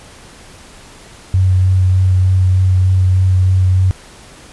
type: tone with vibrato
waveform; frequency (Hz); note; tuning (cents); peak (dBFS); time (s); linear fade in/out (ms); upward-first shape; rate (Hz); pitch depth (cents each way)
sine; 93; F#2; +9; -8; 1.34-3.91; 0; sine; 3.3; 13
effects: pink hiss -39 dBFS RMS until 4.52 s + resampled to 24000 Hz